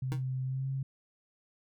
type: tone with pitch glide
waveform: sine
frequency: 130 to 134.51 Hz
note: C3 to C3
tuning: -11 to +48 cents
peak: -31 dBFS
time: 0.02-0.83 s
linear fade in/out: 5 ms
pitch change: +59 cents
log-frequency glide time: 0.44-0.68 s
type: tone with exponential decay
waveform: 25% pulse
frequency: 156.5 Hz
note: D#3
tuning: 10 cents sharp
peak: -28 dBFS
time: 0.12-0.24 s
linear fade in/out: 0 ms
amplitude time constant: 24 ms
effects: none